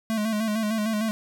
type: tone with vibrato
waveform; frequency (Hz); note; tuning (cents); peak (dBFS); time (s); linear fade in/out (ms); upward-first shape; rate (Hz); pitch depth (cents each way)
square; 216.5; A3; -28; -24; 0.1-1.11; 0; square; 6.6; 50
effects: none